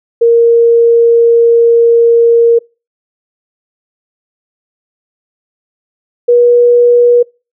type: tone pair in turn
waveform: sine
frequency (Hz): 466.2 / 481.8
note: A#4 / B4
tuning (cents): 0 / -43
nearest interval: minor second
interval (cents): 57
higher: second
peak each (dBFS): -3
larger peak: neither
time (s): 0.21-2.59 / 6.28-7.23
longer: first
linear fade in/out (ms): 10
effects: noise-tail reverb RT60 0.3 s tail -26 dB re dry